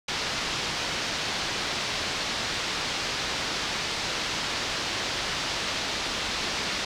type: low-pass noise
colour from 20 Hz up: white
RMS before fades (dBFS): -30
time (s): 0.08-6.85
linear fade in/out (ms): 5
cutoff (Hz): 5200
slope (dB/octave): 24
effects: none